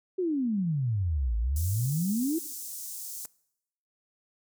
sine exponential two-way sweep, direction down then up, 384.7 to 52.9 to 341.6 Hz, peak -25 dBFS, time 0.18-2.39 s, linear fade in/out 10 ms, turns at 1.37 s
pink high-pass noise, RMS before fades -39 dBFS, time 1.56-3.26 s, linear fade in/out 2 ms, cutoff 6500 Hz, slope 24 dB/octave
click, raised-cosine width 0.5 ms, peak -33 dBFS, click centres 3.252 s
effects noise-tail reverb RT60 0.8 s tail -23 dB re dry

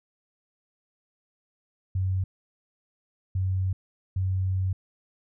sine tone bursts at uneven times, 94 Hz, F#2, 28 cents sharp, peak -23 dBFS, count 3, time 1.95-2.24 / 3.35-3.73 / 4.16-4.73 s, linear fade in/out 5 ms, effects none

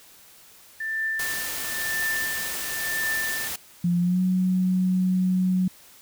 sine tone with tremolo, 1777 Hz, A6, 17 cents sharp, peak -23 dBFS, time 0.8-3.48 s, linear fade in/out 5 ms, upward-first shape triangle, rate 0.98 Hz, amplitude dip 90%
white noise, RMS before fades -31 dBFS, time 1.19-3.56 s, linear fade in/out 5 ms
sine tone with pitch glide, 174.61 to 184.57 Hz, F3 to F#3, 0 to -4 cents, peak -19 dBFS, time 3.84-5.68 s, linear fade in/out 5 ms, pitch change +96 cents, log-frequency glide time 4-4.21 s
effects white hiss -51 dBFS RMS until 6.01 s

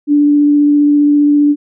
sine tone with vibrato, 291.9 Hz, D4, 10 cents flat, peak -6 dBFS, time 0.07-1.56 s, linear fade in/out 50 ms, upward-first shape triangle, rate 15 Hz, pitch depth 10 cents each way, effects none

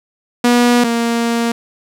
sawtooth tone pair in turn, 241.8 / 233.3 Hz, B3 / A#3, -36 / +2 cents, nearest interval minor second, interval 62 cents, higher first, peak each -5 / -10 dBFS, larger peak first, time 0.44-0.84 / 0.84-1.52 s, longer second, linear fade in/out 5 ms, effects low-pass 11000 Hz 12 dB/octave + 7-bit

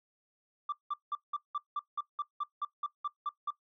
sine tone bursts, 1174.7 Hz, D6, in tune, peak -29 dBFS, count 14, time 0.69-3.506 s, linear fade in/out 5 ms, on 34 ms, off 180 ms, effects noise-tail reverb RT60 0.1 s tail -17 dB re dry + tanh soft clip ceiling -29 dBFS

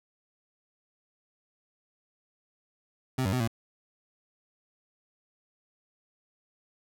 25% pulse tone with pitch steps, 129.9 / 95.1 / 126.8 / 114 Hz, C3 / F#2 / B2 / A#2, -12 / +48 / +46 / -38 cents, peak -22 dBFS, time 3.18-3.476 s, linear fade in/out 5 ms, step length 74 ms, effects none

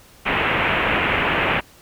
white low-pass noise, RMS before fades -20 dBFS, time 0.25-1.61 s, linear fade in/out 20 ms, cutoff 2800 Hz, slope 48 dB/octave, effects pink hiss -49 dBFS RMS until 1.81 s

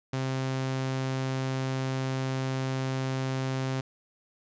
sawtooth tone, 132 Hz, C3, 16 cents sharp, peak -24 dBFS, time 0.13-3.81 s, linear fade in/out 5 ms, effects resampled to 16000 Hz + 11-bit

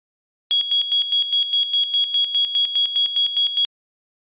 sine tone with tremolo, 3322 Hz, G#7, in tune, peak -14 dBFS, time 0.51-3.65 s, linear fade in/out 0 ms, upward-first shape square, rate 4.9 Hz, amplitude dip 65%, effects resampled to 8000 Hz

